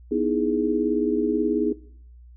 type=chord; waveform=sine; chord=E major seventh; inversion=second; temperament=equal; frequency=246.9 / 311.1 / 329.6 / 415.3 Hz; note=B3 / D#4 / E4 / G#4; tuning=0 / 0 / 0 / 0 cents; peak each=-26 / -25 / -29 / -24 dBFS; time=0.11-1.73 s; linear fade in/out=10 ms; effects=noise-tail reverb RT60 0.6 s tail -20 dB re dry + added 60 Hz sine -44 dBFS peak until 2.36 s